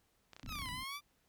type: clicks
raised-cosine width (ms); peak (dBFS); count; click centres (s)
0.2; -34; 12; 0.333 / 0.365 / 0.396 / 0.431 / 0.462 / 0.492 / 0.524 / 0.555 / 0.588 / 0.618 / 0.658 / 0.688
type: low-pass noise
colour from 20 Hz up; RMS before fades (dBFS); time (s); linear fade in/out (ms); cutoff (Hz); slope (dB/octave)
pink; -48; 0.43-0.84; 5; 300; 96
type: exponential two-way sweep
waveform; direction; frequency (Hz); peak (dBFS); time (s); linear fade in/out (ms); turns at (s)
15% pulse; down then up; 1352 to 976 to 1189; -35; 0.47-1.01; 50; 0.7
effects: pink hiss -75 dBFS RMS until 1.28 s